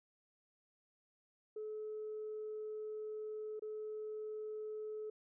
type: tone with dropouts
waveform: sine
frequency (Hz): 429.5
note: A4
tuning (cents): -42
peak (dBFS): -40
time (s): 1.56-5.1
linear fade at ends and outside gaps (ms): 5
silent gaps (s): 3.595-3.621
effects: tanh soft clip ceiling -37 dBFS